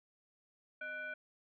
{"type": "tone with frequency modulation", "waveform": "sine", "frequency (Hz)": 1488, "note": "F#6", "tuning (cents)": 9, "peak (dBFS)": -40, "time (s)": [0.81, 1.14], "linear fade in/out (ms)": 5, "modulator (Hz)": 872, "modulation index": 0.75, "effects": []}